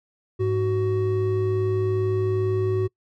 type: tone pair together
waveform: triangle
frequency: 103.83 / 373.9 Hz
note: G#2 / F#4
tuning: 0 / +18 cents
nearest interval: octave + minor seventh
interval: 2218 cents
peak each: -22 / -20 dBFS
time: 0.39-2.88 s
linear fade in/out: 20 ms
effects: noise-tail reverb RT60 0.1 s tail -24 dB re dry